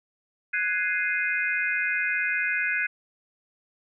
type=chord; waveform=sine; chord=Ab dominant seventh; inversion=third; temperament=equal with one note detuned; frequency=1486 / 1661.2 / 2093 / 2489 Hz; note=Gb6 / Ab6 / C7 / Eb7; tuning=+7 / 0 / 0 / 0 cents; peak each=-29 dBFS; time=0.53-2.87 s; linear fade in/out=10 ms; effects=none